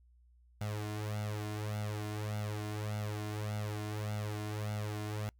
sawtooth tone with flanger, 105.7 Hz, G#2, 31 cents sharp, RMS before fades -38 dBFS, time 0.61-5.29 s, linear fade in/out 0 ms, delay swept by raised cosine 1.4 to 2.9 ms, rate 1.7 Hz, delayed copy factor +0.8, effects noise-tail reverb RT60 0.1 s tail -26 dB re dry + added 60 Hz sine -61 dBFS peak until 5.39 s

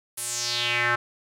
square tone with band-pass filter sweep, 119.8 Hz, A#2, 48 cents sharp, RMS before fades -26 dBFS, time 0.17-0.96 s, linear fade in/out 10 ms, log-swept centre 11000 to 1400 Hz, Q 3.4, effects none

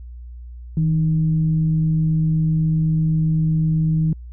sine tone with frequency modulation, 159.1 Hz, D#3, 39 cents sharp, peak -15 dBFS, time 0.77-4.13 s, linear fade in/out 2 ms, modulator 147 Hz, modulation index 0.26, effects added 60 Hz sine -33 dBFS peak until 4.32 s

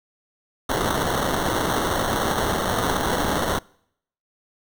blue noise with sample-and-hold, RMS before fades -23 dBFS, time 0.69-3.59 s, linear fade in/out 5 ms, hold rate 2450 Hz, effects noise-tail reverb RT60 0.7 s tail -25 dB re dry

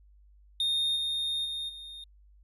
triangle tone with level steps, 3676 Hz, A#7, 25 cents flat, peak -24 / -27 / -31 / -40 dBFS, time 0.6-2.04 s, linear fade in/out 2 ms, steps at 0.95 / 1.44 / 1.68 s, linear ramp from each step 20 ms, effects added 50 Hz sine -55 dBFS peak until 2.43 s + resampled to 32000 Hz

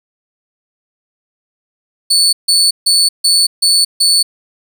30% pulse tone bursts, 4456 Hz, C#8, 8 cents sharp, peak -5 dBFS, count 6, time 2.1-4.23 s, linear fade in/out 10 ms, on 230 ms, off 150 ms, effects none

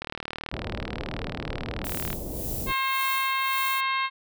click train, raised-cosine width 0.3 ms, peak -16 dBFS, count 82, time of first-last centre 0.02-2.129 s, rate 38.4 Hz
pink low-pass noise, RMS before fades -34 dBFS, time 0.52-2.73 s, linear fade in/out 20 ms, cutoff 640 Hz, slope 24 dB/octave
violet noise with tremolo, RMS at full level -33 dBFS, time 1.84-3.81 s, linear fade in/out 10 ms, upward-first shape sine, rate 1.8 Hz, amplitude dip 65%
harmonic tone, 533 Hz, C5, 32 cents sharp, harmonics 2 / 3 / 4 / 5 / 6 / 7 / 8, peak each -26 / -34 / -30 / -34 / -38 / -37 / -41 dBFS, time 2.66-4.1 s, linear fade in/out 50 ms
effects none

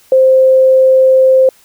sine tone, 523.3 Hz, C5, in tune, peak -4 dBFS, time 0.12-1.49 s, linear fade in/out 2 ms, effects white hiss -47 dBFS RMS until 1.64 s

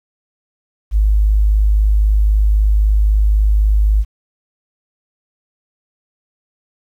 sine tone, 51.91 Hz, G#1, in tune, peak -9 dBFS, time 0.91-4.05 s, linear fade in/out 50 ms, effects 8-bit

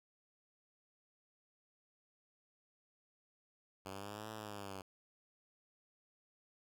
5% pulse linear two-way sweep, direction up then down, 94.5 to 110 to 94.5 Hz, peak -34 dBFS, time 3.85-4.82 s, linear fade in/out 10 ms, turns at 4.31 s, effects none

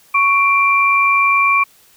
sine tone pair together, 1113 / 2361 Hz, C#6 / D7, +7 / +9 cents, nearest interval octave + minor second, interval 1302 cents, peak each -13 dBFS, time 0.14-1.64 s, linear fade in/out 10 ms, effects white hiss -50 dBFS RMS until 1.96 s

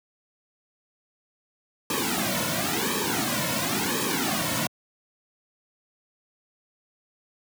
pink noise with flanger, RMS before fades -26 dBFS, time 1.9-4.67 s, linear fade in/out 2 ms, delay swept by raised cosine 1.4 to 2.5 ms, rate 0.95 Hz, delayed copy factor -0.95, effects high-pass 150 Hz 12 dB/octave

